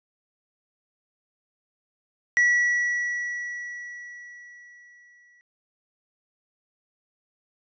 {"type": "tone with exponential decay", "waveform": "triangle", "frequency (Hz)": 1940, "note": "B6", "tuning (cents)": -31, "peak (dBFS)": -14, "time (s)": [2.37, 5.41], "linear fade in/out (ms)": 0, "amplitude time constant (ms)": 660, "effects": ["resampled to 16000 Hz"]}